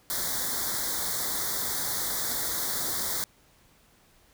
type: band-stop noise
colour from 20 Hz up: white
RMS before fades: -30 dBFS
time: 0.1-3.24 s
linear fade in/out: 0 ms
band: 2100 to 3400 Hz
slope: 96 dB/octave
effects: pink hiss -61 dBFS RMS until 4.33 s